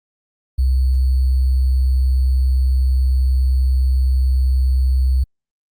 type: tone with sample-and-hold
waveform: sine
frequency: 64.8 Hz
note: C2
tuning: 16 cents flat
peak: -12 dBFS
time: 0.58-5.24 s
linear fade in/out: 10 ms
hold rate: 4410 Hz
effects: Opus 48 kbps